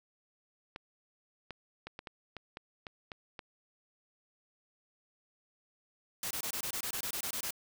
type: clicks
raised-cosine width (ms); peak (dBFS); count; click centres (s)
0.3; -26; 10; 0.761 / 1.507 / 1.87 / 1.991 / 2.072 / 2.367 / 2.571 / 2.868 / 3.118 / 3.392
type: noise bursts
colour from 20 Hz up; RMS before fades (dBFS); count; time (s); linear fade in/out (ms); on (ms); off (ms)
white; -37; 13; 6.23-7.507; 2; 77; 23
effects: none